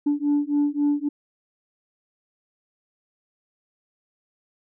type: beating tone pair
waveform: sine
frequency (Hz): 288.8 / 292.5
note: D4 / D4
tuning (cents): -29 / -7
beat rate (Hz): 3.7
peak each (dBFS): -21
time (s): 0.06-1.09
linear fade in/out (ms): 10
effects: tanh soft clip ceiling -15 dBFS